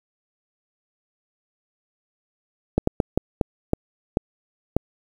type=slowing click train; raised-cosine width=2 ms; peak=-4 dBFS; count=8; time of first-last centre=2.78-4.766 s; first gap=94 ms; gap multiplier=1.36; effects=7-bit